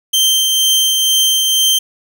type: tone with tremolo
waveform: sawtooth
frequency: 3136 Hz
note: G7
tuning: in tune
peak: -6 dBFS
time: 0.13-1.79 s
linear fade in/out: 10 ms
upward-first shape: triangle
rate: 2.1 Hz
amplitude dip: 30%
effects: none